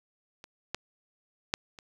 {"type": "clicks", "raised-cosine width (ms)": 0.2, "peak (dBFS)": [-28, -14, -9, -29], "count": 4, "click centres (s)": [0.441, 0.746, 1.539, 1.788], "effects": ["8-bit"]}